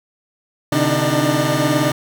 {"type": "tone cluster", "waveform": "25% pulse", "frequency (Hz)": [129.7, 148.9, 295.7, 314.9, 600], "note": ["C3", "D3", "D4", "D#4", "D5"], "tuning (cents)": [-15, 24, 12, 21, 37], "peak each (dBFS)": -18, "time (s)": [0.72, 1.92], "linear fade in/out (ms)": 5, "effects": []}